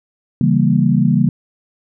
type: chord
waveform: sine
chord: C# diminished seventh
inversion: none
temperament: equal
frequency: 138.59 / 164.81 / 196 / 233.1 Hz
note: C#3 / E3 / G3 / Bb3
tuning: 0 / 0 / 0 / 0 cents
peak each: -16 dBFS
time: 0.41-1.29 s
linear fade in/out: 2 ms
effects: none